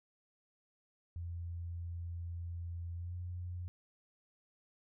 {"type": "tone with pitch glide", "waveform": "sine", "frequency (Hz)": [85.6, 88.77], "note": ["F2", "F2"], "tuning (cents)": [-34, 29], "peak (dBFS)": -39, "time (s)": [1.16, 3.68], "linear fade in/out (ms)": 0, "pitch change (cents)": 63, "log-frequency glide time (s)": [2.95, 3.15], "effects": []}